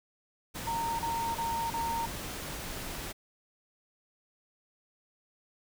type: noise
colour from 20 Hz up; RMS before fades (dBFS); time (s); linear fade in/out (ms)
pink; -39; 0.54-3.13; 20
type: tone bursts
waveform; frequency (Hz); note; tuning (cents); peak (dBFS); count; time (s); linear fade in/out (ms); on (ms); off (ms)
sine; 921; A#5; -21; -30; 4; 0.67-2.058; 5; 320; 36
effects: none